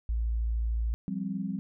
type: tone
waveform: sine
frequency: 56.7 Hz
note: A#1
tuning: 47 cents flat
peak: -26 dBFS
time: 0.09-0.94 s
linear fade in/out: 0 ms
type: chord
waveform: sine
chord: F suspended second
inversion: none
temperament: equal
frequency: 174.61 / 196 / 261.6 Hz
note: F3 / G3 / C4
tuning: 0 / 0 / 0 cents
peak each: -36 / -32 / -38 dBFS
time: 1.08-1.59 s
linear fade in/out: 0 ms
effects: none